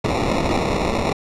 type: noise with sample-and-hold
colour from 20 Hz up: violet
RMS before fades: -20 dBFS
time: 0.04-1.13 s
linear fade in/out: 5 ms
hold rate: 1575 Hz
effects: low-pass 6000 Hz 12 dB/octave